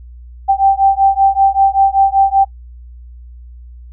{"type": "beating tone pair", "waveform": "sine", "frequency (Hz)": [780, 785.2], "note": ["G5", "G5"], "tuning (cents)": [-9, 3], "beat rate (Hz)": 5.2, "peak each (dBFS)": -11, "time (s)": [0.48, 2.45], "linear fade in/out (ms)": 20, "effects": ["noise-tail reverb RT60 0.1 s tail -23 dB re dry", "added 60 Hz sine -32 dBFS peak until 3.92 s"]}